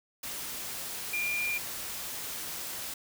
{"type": "tone in noise", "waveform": "sine", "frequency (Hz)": 2400, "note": "D7", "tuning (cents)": 37, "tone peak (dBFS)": -29, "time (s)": [1.13, 1.58], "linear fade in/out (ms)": 5, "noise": "white", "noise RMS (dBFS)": -38, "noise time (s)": [0.23, 2.94], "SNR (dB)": 6, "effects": []}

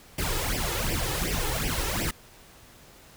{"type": "noise with flanger", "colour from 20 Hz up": "pink", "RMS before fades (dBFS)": -28, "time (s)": [0.18, 2.11], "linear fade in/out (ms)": 5, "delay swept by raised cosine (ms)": [0.37, 2.37], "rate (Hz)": 2.7, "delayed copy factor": 0.85, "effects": ["pink hiss -52 dBFS RMS until 3.16 s"]}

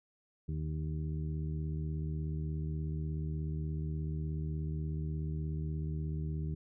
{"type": "harmonic tone with a mistuned harmonic", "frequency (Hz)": 76.6, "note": "D#2", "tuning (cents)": -27, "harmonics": [1, 2, 3, 4, 5], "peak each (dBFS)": [-37, -36, -50, -48, -51], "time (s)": [0.48, 6.55], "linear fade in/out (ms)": 10, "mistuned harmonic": 5, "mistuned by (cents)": 35, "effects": []}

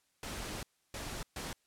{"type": "noise bursts at uneven times", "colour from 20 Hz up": "pink", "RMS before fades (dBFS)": -41, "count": 3, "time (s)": [[0.23, 0.63], [0.94, 1.23], [1.36, 1.53]], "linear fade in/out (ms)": 2, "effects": ["white hiss -75 dBFS RMS until 1.66 s", "low-pass 11000 Hz 12 dB/octave"]}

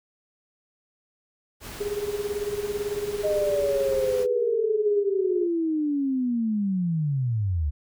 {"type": "noise", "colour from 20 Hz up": "pink", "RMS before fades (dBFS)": -39, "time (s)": [1.6, 4.27], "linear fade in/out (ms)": 50}
{"type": "tone with tremolo", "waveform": "sine", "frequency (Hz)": 411.2, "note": "G#4", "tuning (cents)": -17, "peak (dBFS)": -23, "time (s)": [1.8, 5.47], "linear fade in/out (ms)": 10, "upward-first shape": "sine", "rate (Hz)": 18, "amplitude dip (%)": 75}
{"type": "linear sweep", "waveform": "sine", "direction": "down", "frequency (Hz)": [622.3, 68.4], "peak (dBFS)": -22, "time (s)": [3.23, 7.71], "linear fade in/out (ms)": 20}
{"effects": []}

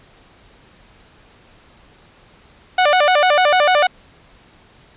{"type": "tone with vibrato", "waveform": "sawtooth", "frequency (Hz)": 660, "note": "E5", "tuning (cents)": 2, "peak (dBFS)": -7, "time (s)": [2.78, 3.87], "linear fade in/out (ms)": 5, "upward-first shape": "square", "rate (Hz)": 6.7, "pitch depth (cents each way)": 190, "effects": ["pink hiss -49 dBFS RMS until 4.96 s", "resampled to 8000 Hz"]}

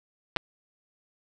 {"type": "clicks", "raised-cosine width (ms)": 0.3, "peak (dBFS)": -10, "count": 2, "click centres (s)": [0.363, 0.369], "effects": []}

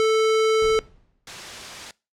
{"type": "tone", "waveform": "square", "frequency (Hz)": 440, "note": "A4", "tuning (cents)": 0, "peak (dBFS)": -17, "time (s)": [0, 0.79], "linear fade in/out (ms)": 0}
{"type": "noise with exponential decay", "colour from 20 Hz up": "brown", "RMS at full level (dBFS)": -33, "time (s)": [0.62, 1.27], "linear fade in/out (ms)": 0, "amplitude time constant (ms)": 140}
{"type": "noise", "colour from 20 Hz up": "white", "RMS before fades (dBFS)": -35, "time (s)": [1.27, 1.91], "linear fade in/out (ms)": 2}
{"effects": ["noise-tail reverb RT60 0.3 s tail -23 dB re dry", "low-pass 6000 Hz 12 dB/octave"]}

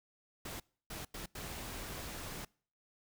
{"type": "noise bursts at uneven times", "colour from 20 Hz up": "pink", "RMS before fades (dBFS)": -44, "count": 4, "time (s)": [[0.45, 0.6], [0.9, 1.05], [1.14, 1.26], [1.35, 2.45]], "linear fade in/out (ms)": 5, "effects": ["noise-tail reverb RT60 0.5 s tail -26 dB re dry"]}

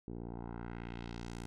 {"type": "tone with low-pass filter sweep", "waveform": "10% pulse", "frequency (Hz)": 58.27, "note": "A#1", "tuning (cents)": 0, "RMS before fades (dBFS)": -44, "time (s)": [0.08, 1.46], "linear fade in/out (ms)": 0, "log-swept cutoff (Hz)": [410, 10000], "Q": 1.4, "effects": []}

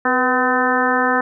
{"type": "harmonic tone with a mistuned harmonic", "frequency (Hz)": 254.5, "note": "C4", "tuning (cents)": -48, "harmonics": [1, 2, 3, 4, 5, 6, 7], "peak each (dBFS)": [-22, -22, -22, -22, -22, -22, -22], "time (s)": [0.05, 1.21], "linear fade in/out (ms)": 5, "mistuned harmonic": 2, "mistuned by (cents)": -48, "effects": []}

